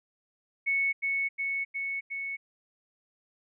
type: tone with echo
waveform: sine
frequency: 2210 Hz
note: C#7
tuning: 6 cents flat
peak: -24 dBFS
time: 0.66-0.93 s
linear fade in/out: 20 ms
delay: 360 ms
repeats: 4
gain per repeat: -2 dB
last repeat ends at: 2.37 s
effects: none